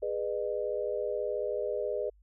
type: chord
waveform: sine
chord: G# minor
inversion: none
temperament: equal with one note detuned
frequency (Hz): 415.3 / 493.9 / 608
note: G#4 / B4 / D#5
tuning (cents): 0 / 0 / -40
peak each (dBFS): -34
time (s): 0.02-2.1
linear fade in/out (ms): 10
effects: added 50 Hz sine -58 dBFS peak until 2.22 s